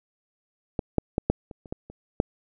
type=clicks; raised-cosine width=2 ms; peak=-12 / -7 / -9 / -6 / -26 / -30 / -17 / -28 / -6 dBFS; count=9; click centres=0.792 / 0.983 / 1.181 / 1.3 / 1.512 / 1.658 / 1.725 / 1.9 / 2.201 s; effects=none